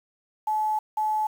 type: tone pair in turn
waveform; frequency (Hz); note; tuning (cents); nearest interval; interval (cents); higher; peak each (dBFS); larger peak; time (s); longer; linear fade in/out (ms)
sine; 860 / 860; A5 / A5; -40 / -40; unison; 0; neither; -22; neither; 0.47-0.79 / 0.97-1.27; first; 5
effects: 8-bit